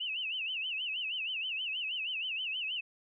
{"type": "tone with vibrato", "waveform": "sine", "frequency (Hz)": 2794, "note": "F7", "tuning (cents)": 0, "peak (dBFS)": -33, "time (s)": [0, 2.81], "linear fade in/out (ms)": 10, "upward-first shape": "sine", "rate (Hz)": 6.3, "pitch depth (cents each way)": 170, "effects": []}